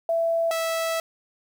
sine / sawtooth tone pair in turn, 665 / 655.5 Hz, E5 / E5, +15 / -10 cents, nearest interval unison, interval 25 cents, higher first, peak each -20 dBFS, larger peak neither, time 0.09-0.51 / 0.51-1 s, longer second, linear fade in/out 2 ms, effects 9-bit

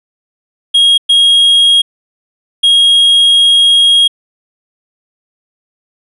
triangle tone bursts at uneven times, 3272 Hz, G#7, 26 cents flat, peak -3 dBFS, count 3, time 0.74-0.98 / 1.09-1.82 / 2.63-4.08 s, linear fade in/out 10 ms, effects resampled to 32000 Hz

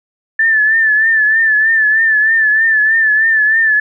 sine tone with vibrato, 1760 Hz, A6, in tune, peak -8 dBFS, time 0.39-3.8 s, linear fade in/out 5 ms, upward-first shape triangle, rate 3.2 Hz, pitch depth 65 cents each way, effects none

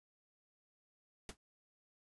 pink noise with exponential decay, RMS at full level -42 dBFS, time 1.29-1.37 s, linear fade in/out 1 ms, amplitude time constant 16 ms, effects resampled to 24000 Hz

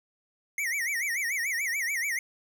square tone with vibrato, 2062 Hz, C7, 26 cents flat, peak -28 dBFS, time 0.58-2.19 s, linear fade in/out 2 ms, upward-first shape sine, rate 6.9 Hz, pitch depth 210 cents each way, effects none

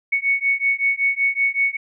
sine beating tone pair, 2217 / 2222.3 Hz, C#7 / C#7, 0 / +4 cents, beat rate 5.3 Hz, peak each -20 dBFS, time 0.12-1.77 s, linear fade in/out 10 ms, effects none

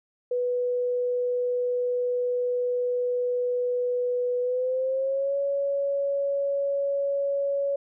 sine tone with pitch glide, 492.7 to 559.5 Hz, B4 to C#5, -4 to +16 cents, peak -23 dBFS, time 0.31-7.76 s, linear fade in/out 5 ms, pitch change +220 cents, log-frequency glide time 4.41-5.36 s, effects none

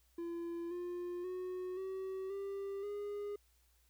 triangle tone with pitch steps, 340 / 353 / 366.5 / 380.5 / 395.1 / 410.2 Hz, F4 / F4 / F#4 / F#4 / G4 / G#4, -46 / +19 / -16 / +48 / +14 / -21 cents, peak -37 dBFS, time 0.18-3.36 s, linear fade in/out 5 ms, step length 530 ms, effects added 60 Hz sine -70 dBFS peak until 3.89 s + white hiss -74 dBFS RMS until 3.89 s

